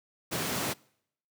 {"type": "high-pass noise", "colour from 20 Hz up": "pink", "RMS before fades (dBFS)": -32, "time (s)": [0.31, 0.74], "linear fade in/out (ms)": 20, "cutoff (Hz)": 110, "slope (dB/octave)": 24, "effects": ["noise-tail reverb RT60 0.7 s tail -25 dB re dry"]}